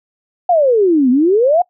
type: exponential two-way sweep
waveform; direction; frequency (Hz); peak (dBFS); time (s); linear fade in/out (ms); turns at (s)
sine; down then up; 737 to 241.9 to 737; -8; 0.49-1.62; 5; 1.1
effects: noise-tail reverb RT60 0.1 s tail -23 dB re dry